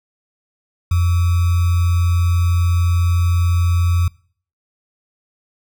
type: tone with sample-and-hold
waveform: sine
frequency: 86.9 Hz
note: F2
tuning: 8 cents flat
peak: -12 dBFS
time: 0.91-4.08 s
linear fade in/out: 5 ms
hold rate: 1225 Hz
effects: noise-tail reverb RT60 0.5 s tail -24 dB re dry